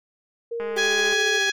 sine tone with pitch glide, 466.2 to 430 Hz, A#4 to A4, 0 to -40 cents, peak -26 dBFS, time 0.51-1.39 s, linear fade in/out 10 ms, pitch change -140 cents, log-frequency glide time 0.62-0.95 s
click train, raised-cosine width 0.5 ms, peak -22 dBFS, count 111, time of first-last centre 0.6-1.129 s, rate 208 Hz
30% pulse tone with tremolo, 393.4 Hz, G4, 6 cents sharp, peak -24 dBFS, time 0.76-1.5 s, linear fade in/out 5 ms, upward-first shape sine, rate 14 Hz, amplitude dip 35%
harmonic tone, 834 Hz, G#5, 7 cents sharp, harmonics 2 / 3 / 4 / 5 / 6 / 7 / 8, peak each -22 / -29 / -27 / -32 / -37 / -33 / -37 dBFS, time 0.77-1.52 s, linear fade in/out 20 ms
effects none

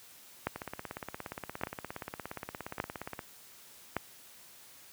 two click trains, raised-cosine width 0.5 ms, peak -15 / -23 dBFS, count 4 / 46, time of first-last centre 0.47-3.967 / 0.56-3.192 s, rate 0.858 / 17.1 Hz, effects white hiss -55 dBFS RMS until 4.92 s + high-pass 60 Hz 12 dB/octave

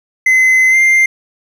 triangle tone with pitch glide, 2046 to 2097 Hz, C7 to C7, -39 to +3 cents, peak -5 dBFS, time 0.26-1.06 s, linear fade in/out 5 ms, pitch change +42 cents, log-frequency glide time 0.7-0.76 s, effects none

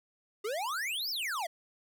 square exponential two-way sweep, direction up then down, 392 to 5500 to 619 Hz, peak -33 dBFS, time 0.44-1.47 s, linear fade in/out 10 ms, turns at 1.1 s, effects none

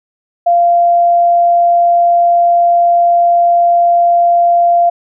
sine tone, 692 Hz, F5, 16 cents flat, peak -6 dBFS, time 0.46-4.9 s, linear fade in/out 10 ms, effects none

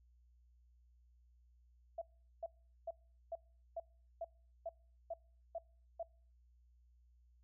sine tone bursts, 667 Hz, E5, 20 cents sharp, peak -39 dBFS, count 10, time 1.98-6.03 s, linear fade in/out 5 ms, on 36 ms, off 410 ms, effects noise-tail reverb RT60 0.5 s tail -26 dB re dry + added 60 Hz sine -65 dBFS peak until 7.43 s

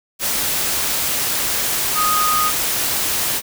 sine tone in noise, 1244.5 Hz, D#6, in tune, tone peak -16 dBFS, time 1.94-2.52 s, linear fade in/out 50 ms, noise white, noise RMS -20 dBFS, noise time 0.19-3.42 s, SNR +1 dB, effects none

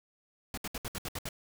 pink noise bursts, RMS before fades -37 dBFS, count 8, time 0.54-1.289 s, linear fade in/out 2 ms, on 35 ms, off 67 ms, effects none

